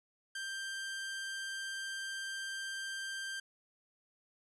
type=tone; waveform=sawtooth; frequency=1577 Hz; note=G6; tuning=10 cents sharp; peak=-35 dBFS; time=0.35-3.4 s; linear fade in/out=5 ms; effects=resampled to 24000 Hz + 12-bit